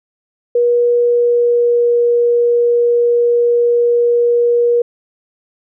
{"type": "tone with pitch glide", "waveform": "sine", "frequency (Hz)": [480.4, 476.8], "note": ["B4", "A#4"], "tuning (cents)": [-48, 39], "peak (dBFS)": -9, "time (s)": [0.55, 4.82], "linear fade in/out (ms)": 5, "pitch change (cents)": -13, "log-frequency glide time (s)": [0.94, 1.98], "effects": []}